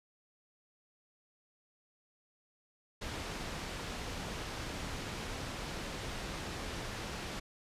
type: low-pass noise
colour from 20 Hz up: pink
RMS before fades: -41 dBFS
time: 3.01-7.4 s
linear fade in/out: 10 ms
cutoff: 6100 Hz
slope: 12 dB/octave
effects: resampled to 32000 Hz